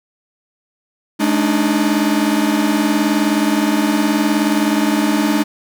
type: tone cluster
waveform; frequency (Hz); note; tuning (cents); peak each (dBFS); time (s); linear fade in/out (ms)
45% pulse; 211.8 / 288.9 / 308.1; G#3 / D4 / D#4; +34 / -28 / -17; -18; 1.19-5.44; 20
effects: none